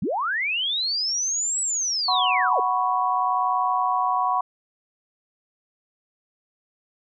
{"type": "linear two-way sweep", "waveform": "sine", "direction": "up then down", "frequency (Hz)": [130.81, 7902, 384.2], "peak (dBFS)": -22, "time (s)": [0.02, 2.6], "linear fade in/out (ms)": 5, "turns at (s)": 1.61}
{"type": "chord", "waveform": "sine", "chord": "F# suspended fourth", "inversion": "none", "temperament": "equal", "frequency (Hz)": [740, 987.8, 1108.7], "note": ["F#5", "B5", "C#6"], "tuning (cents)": [0, 0, 0], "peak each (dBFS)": -24, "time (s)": [2.08, 4.41], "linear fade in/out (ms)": 5}
{"effects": []}